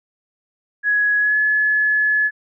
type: tone with pitch glide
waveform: sine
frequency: 1675 to 1709.2 Hz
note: G#6 to G#6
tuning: +14 to +49 cents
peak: -14 dBFS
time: 0.83-2.31 s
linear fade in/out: 50 ms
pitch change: +35 cents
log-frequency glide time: 1.19-1.37 s
effects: none

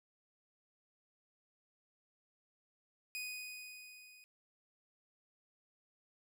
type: tone with level ramp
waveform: sawtooth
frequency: 2489 Hz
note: D#7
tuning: in tune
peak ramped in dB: -36 to -55 dBFS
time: 3.15-4.24 s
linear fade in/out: 0 ms
effects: none

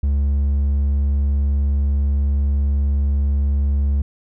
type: tone with hard clipping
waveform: sine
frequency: 70.4 Hz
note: C#2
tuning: 27 cents sharp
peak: -16 dBFS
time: 0.03-4.02 s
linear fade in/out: 5 ms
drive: 3 dB
effects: none

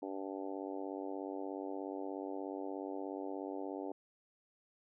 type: harmonic tone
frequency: 96.8 Hz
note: G2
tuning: 21 cents flat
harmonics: 3 / 4 / 5 / 6 / 7 / 8 / 9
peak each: -43 / -45 / -47 / -49 / -50 / -51 / -52 dBFS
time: 0.02-3.92 s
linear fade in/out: 5 ms
effects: none

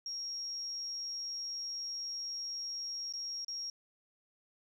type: tone with dropouts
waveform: sine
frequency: 5588 Hz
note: F8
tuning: in tune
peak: -37 dBFS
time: 0.06-3.7 s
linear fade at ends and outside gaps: 2 ms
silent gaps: 3.126-3.136 / 3.447-3.481 s
effects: 11-bit

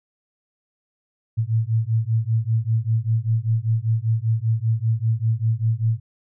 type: beating tone pair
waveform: sine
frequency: 110 / 115.1 Hz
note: A2 / A#2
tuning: 0 / -22 cents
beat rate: 5.1 Hz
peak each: -21 dBFS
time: 1.37-6 s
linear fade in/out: 20 ms
effects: none

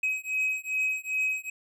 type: beating tone pair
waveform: triangle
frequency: 2536 / 2538.5 Hz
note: D#7 / D#7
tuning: +32 / +34 cents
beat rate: 2.5 Hz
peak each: -28 dBFS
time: 0.03-1.5 s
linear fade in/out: 5 ms
effects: none

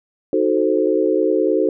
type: chord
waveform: sine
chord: D# diminished seventh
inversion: none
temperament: equal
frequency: 311.1 / 370 / 440 / 523.3 Hz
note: D#4 / F#4 / A4 / C5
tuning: 0 / 0 / 0 / 0 cents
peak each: -20 / -19 / -19 / -21 dBFS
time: 0.33-1.69 s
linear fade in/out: 2 ms
effects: none

